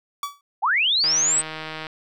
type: tone with exponential decay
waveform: 45% pulse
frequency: 1143 Hz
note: D6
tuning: 47 cents flat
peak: -22 dBFS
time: 0.23-0.41 s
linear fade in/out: 2 ms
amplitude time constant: 37 ms
type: linear sweep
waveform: sine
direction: up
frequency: 698.5 to 8300 Hz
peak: -17 dBFS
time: 0.62-1.42 s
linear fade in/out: 20 ms
type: click train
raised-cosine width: 0.3 ms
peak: -16 dBFS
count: 131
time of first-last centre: 1.04-1.868 s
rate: 157 Hz
effects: none